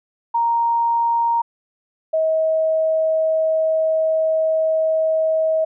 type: tone pair in turn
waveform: sine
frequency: 932.3 / 637.4 Hz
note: A#5 / D#5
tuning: 0 / +42 cents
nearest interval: perfect fifth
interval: 658 cents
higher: first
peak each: -15 dBFS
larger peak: neither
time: 0.34-1.42 / 2.13-5.65 s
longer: second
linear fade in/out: 10 ms
effects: none